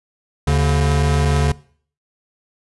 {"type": "tone pair together", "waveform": "square", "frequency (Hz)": [76, 143.06], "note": ["D#2", "D3"], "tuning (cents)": [-40, -45], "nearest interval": "major seventh", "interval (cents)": 1095, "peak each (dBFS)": -17, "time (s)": [0.47, 1.52], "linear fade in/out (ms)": 5, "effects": ["noise-tail reverb RT60 0.5 s tail -21 dB re dry", "resampled to 24000 Hz"]}